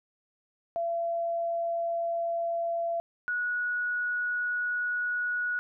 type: tone pair in turn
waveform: sine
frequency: 677 / 1461.3 Hz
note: E5 / F#6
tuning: +46 / -22 cents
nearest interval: octave + minor second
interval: 1332 cents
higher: second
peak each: -27 dBFS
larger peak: neither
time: 0.76-3 / 3.28-5.59 s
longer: second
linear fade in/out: 0 ms
effects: none